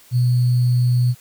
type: tone with sample-and-hold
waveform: sine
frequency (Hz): 123.47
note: B2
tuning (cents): 0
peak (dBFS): -13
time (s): 0.11-1.15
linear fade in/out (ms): 50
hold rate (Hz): 4410
effects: white hiss -49 dBFS RMS until 1.2 s